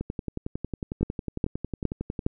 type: two click trains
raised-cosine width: 3 ms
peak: -17 / -10 dBFS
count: 25 / 4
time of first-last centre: 0.01-2.192 / 1.03-2.265 s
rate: 11 / 2.43 Hz
effects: none